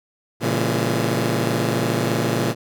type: chord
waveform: 15% pulse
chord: A# diminished seventh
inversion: none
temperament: just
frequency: 116.54 / 139.85 / 167.82 / 201.4 Hz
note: A#2 / C#3 / E3 / G3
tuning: 0 / +16 / +31 / +47 cents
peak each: -16 / -19 / -19 / -22 dBFS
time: 0.4-2.55 s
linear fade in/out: 50 ms
effects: none

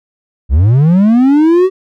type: linear sweep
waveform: triangle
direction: up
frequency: 58 to 385.2 Hz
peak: -3 dBFS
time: 0.49-1.7 s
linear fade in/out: 50 ms
effects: none

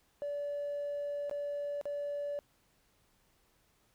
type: tone with dropouts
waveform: triangle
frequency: 577 Hz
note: D5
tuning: 31 cents flat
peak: -31 dBFS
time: 0.22-2.39 s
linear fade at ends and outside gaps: 0 ms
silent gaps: 1.296-1.312 / 1.813-1.855 s
effects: tanh soft clip ceiling -31 dBFS + pink hiss -71 dBFS RMS until 3.94 s

